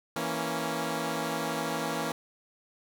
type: chord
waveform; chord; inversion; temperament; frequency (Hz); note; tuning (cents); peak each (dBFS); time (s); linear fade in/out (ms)
10% pulse; A# diminished; second; equal; 164.81 / 233.1 / 277.2; E3 / A#3 / C#4; 0 / 0 / 0; -26; 0.16-2.12; 2
effects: none